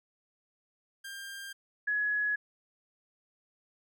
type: tone pair in turn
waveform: sawtooth / sine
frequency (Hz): 1596 / 1684.9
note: G6 / G#6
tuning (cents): +31 / +25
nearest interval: minor second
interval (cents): 94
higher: second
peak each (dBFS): -37 / -27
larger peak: second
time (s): 1.04-1.53 / 1.87-2.36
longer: neither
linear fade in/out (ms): 10
effects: none